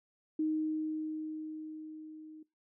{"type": "tone with level ramp", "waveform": "sine", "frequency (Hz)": 311.5, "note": "D#4", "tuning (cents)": 2, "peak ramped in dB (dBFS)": [-28, -48], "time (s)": [0.39, 2.43], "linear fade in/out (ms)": 5, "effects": ["noise-tail reverb RT60 0.2 s tail -20 dB re dry"]}